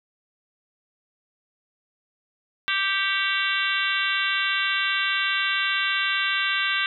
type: harmonic tone with a mistuned harmonic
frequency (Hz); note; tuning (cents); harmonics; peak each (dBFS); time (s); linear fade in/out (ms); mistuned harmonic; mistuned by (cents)
392; G4; 0; 3 / 4 / 5 / 6 / 7 / 8 / 9 / 10; -31 / -26 / -31 / -31 / -28 / -33 / -30 / -34; 2.68-6.86; 0; 6; -71
effects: none